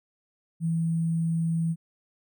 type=tone with sample-and-hold; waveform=sine; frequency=164.81 Hz; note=E3; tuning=in tune; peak=-23 dBFS; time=0.6-1.76 s; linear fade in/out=50 ms; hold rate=8820 Hz; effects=none